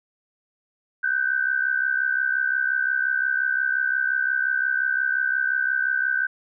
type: tone pair together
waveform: sine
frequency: 1502.3 / 1568 Hz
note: F#6 / G6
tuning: +26 / 0 cents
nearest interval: minor second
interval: 74 cents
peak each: -23 dBFS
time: 1.03-6.27 s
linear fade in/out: 10 ms
effects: none